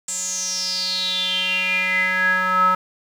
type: tone with band-pass filter sweep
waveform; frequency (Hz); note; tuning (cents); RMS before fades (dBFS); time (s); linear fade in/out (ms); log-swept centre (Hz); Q
square; 185; F#3; 0; -21; 0.08-2.75; 5; 7700 to 1200; 9.1
effects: 8-bit